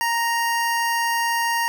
25% pulse tone, 932.3 Hz, A#5, in tune, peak -16 dBFS, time 0.01-1.68 s, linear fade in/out 0 ms, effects none

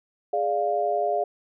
sine chord, D diminished, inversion second, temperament equal, 415.3 / 587.3 / 698.5 Hz, Ab4 / D5 / F5, 0 / 0 / 0 cents, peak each -28 / -27 / -24 dBFS, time 0.33-1.24 s, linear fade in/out 5 ms, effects none

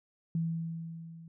sine tone with level ramp, 164.81 Hz, E3, in tune, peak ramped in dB -27 to -47 dBFS, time 0.35-1.28 s, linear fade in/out 2 ms, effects none

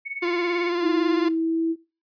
sine tone with tremolo, 2217 Hz, C#7, in tune, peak -26 dBFS, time 0.05-0.7 s, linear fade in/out 20 ms, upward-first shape sine, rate 18 Hz, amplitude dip 85%
45% pulse tone with vibrato, 348.1 Hz, F4, 6 cents flat, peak -22 dBFS, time 0.22-1.29 s, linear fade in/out 10 ms, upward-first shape sine, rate 18 Hz, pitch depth 34 cents each way
sine tone with pitch glide, 322 to 328 Hz, E4 to E4, -41 to -9 cents, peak -20 dBFS, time 0.81-1.76 s, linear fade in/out 50 ms, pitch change +32 cents, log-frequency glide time 0.95-1.62 s
effects noise-tail reverb RT60 0.3 s tail -18 dB re dry + resampled to 11025 Hz

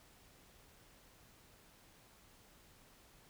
silence, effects pink hiss -64 dBFS RMS until 3.29 s

